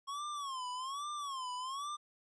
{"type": "tone with vibrato", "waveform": "square", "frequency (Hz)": 1088, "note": "C#6", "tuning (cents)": -33, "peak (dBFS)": -39, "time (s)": [0.07, 1.97], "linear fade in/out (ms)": 20, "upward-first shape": "sine", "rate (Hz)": 1.2, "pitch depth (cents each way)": 160, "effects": ["resampled to 22050 Hz", "13-bit"]}